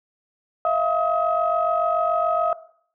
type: tone cluster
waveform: sine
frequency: 646 / 693 / 1268 Hz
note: E5 / F5 / D#6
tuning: -35 / -14 / +32 cents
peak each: -22 dBFS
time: 0.65-2.53 s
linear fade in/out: 2 ms
effects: noise-tail reverb RT60 0.6 s tail -17 dB re dry + tanh soft clip ceiling -9 dBFS